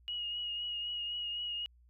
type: tone with vibrato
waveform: sine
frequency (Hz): 2884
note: F#7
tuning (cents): -45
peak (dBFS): -35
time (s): 0.08-1.66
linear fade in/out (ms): 0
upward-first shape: triangle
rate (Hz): 3.9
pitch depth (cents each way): 29
effects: added 60 Hz sine -60 dBFS peak until 1.89 s